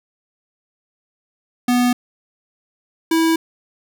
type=tone pair in turn; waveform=square; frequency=245.9 / 326.2 Hz; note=B3 / E4; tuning=-7 / -18 cents; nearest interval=perfect fourth; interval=489 cents; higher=second; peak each=-14 dBFS; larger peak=neither; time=1.68-1.93 / 3.11-3.36 s; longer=neither; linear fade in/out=5 ms; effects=none